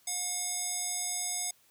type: tone with band-pass filter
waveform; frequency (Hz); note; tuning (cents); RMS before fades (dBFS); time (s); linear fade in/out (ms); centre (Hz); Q
square; 722; F#5; -43; -34; 0.07-1.51; 5; 7900; 3
effects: white hiss -65 dBFS RMS until 1.7 s

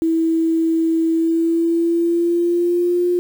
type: tone with pitch glide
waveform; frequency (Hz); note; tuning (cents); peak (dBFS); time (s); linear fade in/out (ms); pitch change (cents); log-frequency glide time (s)
sine; 326.6 to 354.1; E4 to F4; -16 to +24; -14; 0.02-3.19; 0; +140; 1.11-3.08
effects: 7-bit

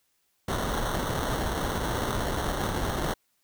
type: noise with sample-and-hold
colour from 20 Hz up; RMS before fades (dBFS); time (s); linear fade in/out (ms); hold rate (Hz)
pink; -29; 0.48-3.14; 5; 2450
effects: white hiss -72 dBFS RMS until 3.43 s

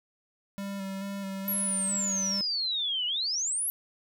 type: tone with vibrato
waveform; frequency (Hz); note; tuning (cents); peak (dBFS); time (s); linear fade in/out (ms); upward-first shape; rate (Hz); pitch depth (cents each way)
square; 195.9; G3; -1; -34; 0.58-2.41; 0; square; 2.3; 20
type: exponential two-way sweep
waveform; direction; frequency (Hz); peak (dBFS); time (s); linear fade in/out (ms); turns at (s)
sine; down then up; 11840 to 2863 to 11840; -27; 1.48-3.7; 0; 3.06
effects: none

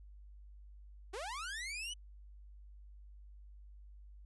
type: linear sweep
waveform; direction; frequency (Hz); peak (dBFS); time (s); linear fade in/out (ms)
sawtooth; up; 348.7 to 3019; -37; 1.13-1.94; 10
effects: added 50 Hz sine -52 dBFS peak until 4.25 s + resampled to 24000 Hz

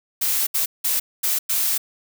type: noise bursts at uneven times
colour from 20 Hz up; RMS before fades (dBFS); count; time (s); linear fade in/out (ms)
blue; -21; 5; 0.21-0.47 / 0.54-0.66 / 0.84-1 / 1.23-1.39 / 1.49-1.78; 10
effects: none

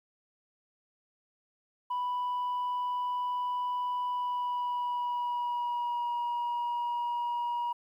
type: tone with pitch glide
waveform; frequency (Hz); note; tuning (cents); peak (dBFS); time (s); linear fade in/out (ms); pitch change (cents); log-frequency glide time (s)
sine; 987.8 to 957.5; B5 to A#5; 0 to +46; -27; 1.9-7.73; 10; -54; 4.08-6.1
effects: tanh soft clip ceiling -28 dBFS + 11-bit

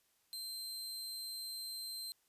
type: tone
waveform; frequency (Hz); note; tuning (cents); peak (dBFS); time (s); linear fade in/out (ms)
sawtooth; 4127; C8; -25; -39; 0.33-2.12; 0
effects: white hiss -75 dBFS RMS until 2.28 s + resampled to 32000 Hz

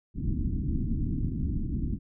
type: low-pass noise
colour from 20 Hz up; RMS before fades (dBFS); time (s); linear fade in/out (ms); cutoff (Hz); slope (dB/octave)
pink; -29; 0.14-1.99; 50; 300; 48
effects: none

